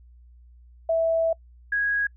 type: tone pair in turn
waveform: sine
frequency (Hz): 656 / 1653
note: E5 / G#6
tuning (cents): -9 / -9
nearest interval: octave + major third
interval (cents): 1600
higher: second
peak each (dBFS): -19 / -21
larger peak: first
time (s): 0.89-1.33 / 1.72-2.07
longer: first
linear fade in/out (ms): 5
effects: noise-tail reverb RT60 0.1 s tail -26 dB re dry + added 60 Hz sine -48 dBFS peak until 2.16 s